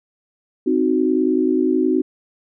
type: chord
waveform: sine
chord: C diminished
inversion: none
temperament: equal with one note detuned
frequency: 260.6 / 311.1 / 370 Hz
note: C4 / Eb4 / Gb4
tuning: -7 / 0 / 0 cents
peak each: -19 dBFS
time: 0.66-2.02 s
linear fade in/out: 10 ms
effects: none